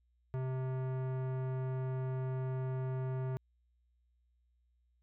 sine tone with tanh clipping, 130.1 Hz, C3, 9 cents flat, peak -36 dBFS, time 0.34-3.37 s, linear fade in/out 0 ms, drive 18 dB, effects added 60 Hz sine -70 dBFS peak until 5.02 s

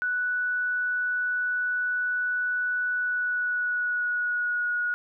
sine tone with pitch glide, 1480 to 1452.9 Hz, F#6 to F#6, 0 to -32 cents, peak -24 dBFS, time 0.02-4.94 s, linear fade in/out 0 ms, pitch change -32 cents, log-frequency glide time 2.93-4.69 s, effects none

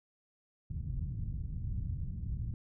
white low-pass noise, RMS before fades -37 dBFS, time 0.7-2.54 s, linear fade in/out 2 ms, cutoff 130 Hz, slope 24 dB/octave, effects none

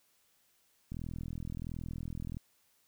click train, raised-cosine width 5 ms, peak -28 dBFS, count 61, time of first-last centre 0.92-2.369 s, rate 41.4 Hz, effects white hiss -71 dBFS RMS until 2.87 s

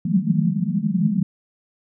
pink band-pass noise, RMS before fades -20 dBFS, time 0.05-1.23 s, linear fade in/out 5 ms, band 160 to 220 Hz, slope 96 dB/octave, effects none

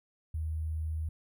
sine tone with sample-and-hold, 78.9 Hz, D#2, 25 cents sharp, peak -31 dBFS, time 0.34-1.09 s, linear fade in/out 5 ms, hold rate 11025 Hz, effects none

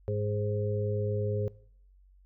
harmonic tone with a mistuned harmonic, 104 Hz, G#2, 3 cents sharp, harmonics 1 / 2 / 4 / 5, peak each -30 / -41 / -33 / -36 dBFS, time 0.08-1.48 s, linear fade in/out 0 ms, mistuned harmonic 5, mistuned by +16 cents, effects noise-tail reverb RT60 0.6 s tail -21 dB re dry + added 47 Hz sine -56 dBFS peak until 2.25 s

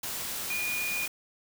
sine tone in noise, 2441 Hz, D#7, 34 cents flat, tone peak -30 dBFS, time 0.5-1.06 s, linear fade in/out 5 ms, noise white, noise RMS -35 dBFS, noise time 0.03-1.08 s, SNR +2 dB, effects none

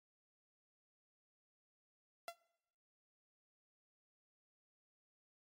sawtooth tone with exponential decay, 681 Hz, F5, 44 cents flat, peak -36 dBFS, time 2.28-2.37 s, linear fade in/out 1 ms, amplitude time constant 18 ms, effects noise-tail reverb RT60 0.9 s tail -22 dB re dry + MP3 96 kbps

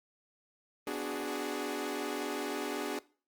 sawtooth chord, G# half-diminished seventh, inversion first, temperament equal with one note detuned, 250 / 293.7 / 370 / 415.3 Hz, B3 / D4 / F#4 / G#4, +21 / 0 / 0 / 0 cents, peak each -39 / -34 / -36 / -35 dBFS, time 0.87-2.99 s, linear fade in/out 2 ms, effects noise-tail reverb RT60 0.4 s tail -21 dB re dry + Opus 32 kbps

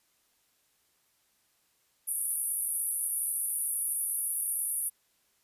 pink band-pass noise, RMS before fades -32 dBFS, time 2.07-4.9 s, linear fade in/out 20 ms, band 9500 to 12000 Hz, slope 96 dB/octave, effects white hiss -71 dBFS RMS until 5.43 s + resampled to 32000 Hz

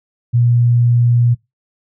sine tone, 120 Hz, B2, 49 cents flat, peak -9 dBFS, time 0.33-1.35 s, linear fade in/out 20 ms, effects noise-tail reverb RT60 0.2 s tail -22 dB re dry

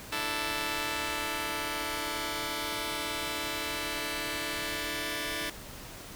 5% pulse chord, D suspended second, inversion none, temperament just, 293.7 / 330.4 / 440.5 Hz, D4 / E4 / A4, 0 / +4 / +2 cents, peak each -25 dBFS, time 0.12-5.5 s, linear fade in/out 5 ms, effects pink hiss -45 dBFS RMS until 6.15 s

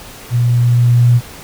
sine tone with level ramp, 120.7 Hz, B2, 39 cents flat, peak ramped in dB -10 to -5 dBFS, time 0.3-1.21 s, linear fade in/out 50 ms, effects pink hiss -34 dBFS RMS until 1.43 s

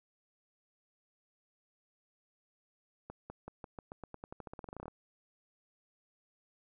accelerating click train, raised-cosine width 1 ms, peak -30 dBFS, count 22, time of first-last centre 3.1-4.881 s, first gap 200 ms, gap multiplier 0.9, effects none

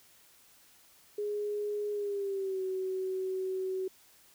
sine tone with pitch glide, 415.3 to 376.5 Hz, G#4 to F#4, 0 to +30 cents, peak -31 dBFS, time 1.18-3.88 s, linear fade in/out 5 ms, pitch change -170 cents, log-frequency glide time 1.92-2.62 s, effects white hiss -61 dBFS RMS until 4.34 s

